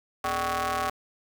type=ring-modulated tone; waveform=sawtooth; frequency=174.61 Hz; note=F3; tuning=in tune; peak=-19 dBFS; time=0.24-0.9 s; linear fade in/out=5 ms; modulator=941 Hz; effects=8-bit